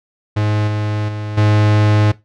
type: tone with level steps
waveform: 45% pulse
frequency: 105.6 Hz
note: G#2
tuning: 29 cents sharp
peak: -14 / -17 / -22 / -10 dBFS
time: 0.36-2.12 s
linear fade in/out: 10 ms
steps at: 0.67 / 1.08 / 1.37 s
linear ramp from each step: 10 ms
effects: noise-tail reverb RT60 0.2 s tail -18 dB re dry + low-pass 4000 Hz 12 dB/octave